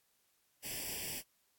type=noise with comb filter; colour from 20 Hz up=white; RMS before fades=-41 dBFS; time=0.62-1.23 s; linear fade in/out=50 ms; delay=0.38 ms; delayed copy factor=+1; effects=white hiss -75 dBFS RMS until 1.58 s + AAC 64 kbps